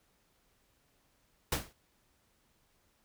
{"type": "noise with exponential decay", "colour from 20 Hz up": "pink", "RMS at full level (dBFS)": -27, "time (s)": [1.52, 1.73], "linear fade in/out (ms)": 5, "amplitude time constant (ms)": 45, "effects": ["pink hiss -72 dBFS RMS until 3.04 s"]}